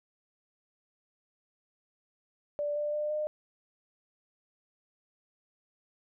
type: tone with pitch steps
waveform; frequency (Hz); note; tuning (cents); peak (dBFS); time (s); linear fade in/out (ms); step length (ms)
sine; 586 / 592.8 / 599.7 / 606.7; D5 / D5 / D5 / D#5; -4 / +16 / +36 / -44; -29; 2.59-3.27; 0; 170
effects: none